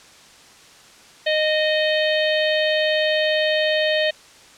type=harmonic tone with a mistuned harmonic; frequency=617 Hz; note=D#5; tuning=15 cents flat; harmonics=1 / 3 / 4 / 5 / 6 / 7; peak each=-19 / -24 / -29 / -26 / -29 / -32 dBFS; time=1.26-4.11 s; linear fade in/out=10 ms; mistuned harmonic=4; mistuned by=+37 cents; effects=white hiss -47 dBFS RMS until 4.57 s + low-pass 7000 Hz 12 dB/octave